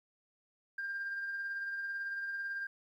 sine tone with tremolo, 1596 Hz, G6, 31 cents sharp, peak -33 dBFS, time 0.78-2.67 s, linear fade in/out 5 ms, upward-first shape triangle, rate 18 Hz, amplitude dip 40%, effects tanh soft clip ceiling -32 dBFS + 12-bit

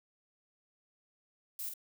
violet noise with echo, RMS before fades -40 dBFS, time 1.59-1.69 s, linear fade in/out 2 ms, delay 48 ms, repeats 1, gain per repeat -4 dB, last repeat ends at 1.738 s, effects none

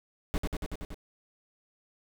brown noise with echo, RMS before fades -28 dBFS, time 0.34-0.38 s, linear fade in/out 0 ms, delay 94 ms, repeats 6, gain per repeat -2 dB, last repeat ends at 0.944 s, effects none

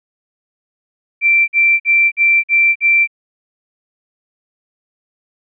sine tone bursts, 2349 Hz, D7, in tune, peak -8 dBFS, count 6, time 1.21-3.075 s, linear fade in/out 50 ms, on 270 ms, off 49 ms, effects none

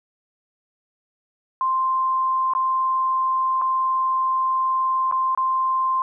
sine tone with dropouts, 1046.5 Hz, C6, in tune, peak -18 dBFS, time 1.61-6.02 s, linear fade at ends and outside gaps 1 ms, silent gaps 2.536-2.55 / 3.615-3.619 / 5.113-5.123 / 5.349-5.375 s, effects none

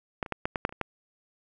clicks, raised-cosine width 0.5 ms, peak -14 / -25 / -14 / -12 / -13 / -8 / -30 / -27 / -13 dBFS, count 9, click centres 0.228 / 0.262 / 0.323 / 0.455 / 0.558 / 0.651 / 0.693 / 0.725 / 0.813 s, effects none

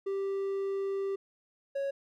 triangle tone pair in turn, 392 / 553.1 Hz, G4 / C#5, 0 / -4 cents, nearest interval tritone, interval 596 cents, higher second, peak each -28 dBFS, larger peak neither, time 0.06-1.16 / 1.75-1.91 s, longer first, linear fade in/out 10 ms, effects none

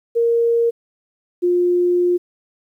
sine tone pair in turn, 466.2 / 354.2 Hz, A#4 / F4, 0 / +24 cents, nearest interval perfect fourth, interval 476 cents, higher first, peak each -13 dBFS, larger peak neither, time 0.15-0.71 / 1.42-2.18 s, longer second, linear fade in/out 20 ms, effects 9-bit

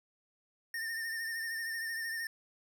square tone with vibrato, 1816 Hz, A#6, 46 cents flat, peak -36 dBFS, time 0.74-2.27 s, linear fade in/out 2 ms, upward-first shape sine, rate 13 Hz, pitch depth 40 cents each way, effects none

